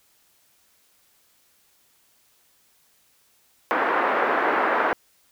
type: band-pass noise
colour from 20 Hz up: white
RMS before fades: -22 dBFS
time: 3.71-4.93 s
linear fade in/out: 0 ms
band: 300 to 1600 Hz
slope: 24 dB/octave
effects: white hiss -62 dBFS RMS until 5.31 s